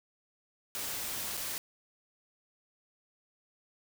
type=noise with dropouts; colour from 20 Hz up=white; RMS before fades=-37 dBFS; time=0.75-1.58 s; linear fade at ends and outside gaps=0 ms; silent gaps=1.37-1.375 s; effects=none